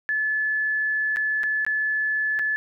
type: tone with dropouts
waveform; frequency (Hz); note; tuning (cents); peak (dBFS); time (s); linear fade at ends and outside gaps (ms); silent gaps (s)
sine; 1727; A6; -33; -21; 0.09-2.56; 0; 1.161-1.169 / 1.433-1.438 / 1.649-1.665 / 2.39-2.394
effects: none